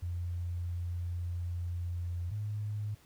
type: tone pair in turn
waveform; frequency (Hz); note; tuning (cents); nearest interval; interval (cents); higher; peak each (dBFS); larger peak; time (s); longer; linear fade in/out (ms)
sine; 87.31 / 105.01; F2 / G#2; 0 / +20; minor third; 320; second; -33 / -33; neither; 0.02-2.31 / 2.31-2.95; first; 10
effects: pink hiss -63 dBFS RMS until 3.05 s